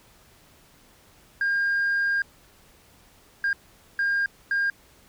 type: tone bursts at uneven times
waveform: sine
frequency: 1610 Hz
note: G6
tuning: 46 cents sharp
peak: -19 dBFS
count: 4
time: 1.41-2.22 / 3.44-3.53 / 3.99-4.26 / 4.51-4.7 s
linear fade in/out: 2 ms
effects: tanh soft clip ceiling -19 dBFS + pink hiss -56 dBFS RMS until 5.08 s